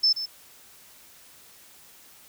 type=tone with echo; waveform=sine; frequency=5274 Hz; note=E8; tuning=in tune; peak=-17 dBFS; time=0.03-0.13 s; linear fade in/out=10 ms; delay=130 ms; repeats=1; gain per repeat=-11 dB; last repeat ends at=0.26 s; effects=white hiss -52 dBFS RMS until 2.28 s